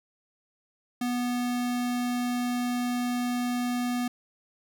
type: tone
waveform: square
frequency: 245 Hz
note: B3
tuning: 14 cents flat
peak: -27 dBFS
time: 1.01-4.08 s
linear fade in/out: 5 ms
effects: none